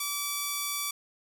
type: tone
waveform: 5% pulse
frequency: 1154 Hz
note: D6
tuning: 31 cents flat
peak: -18 dBFS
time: 0-0.91 s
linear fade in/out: 5 ms
effects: none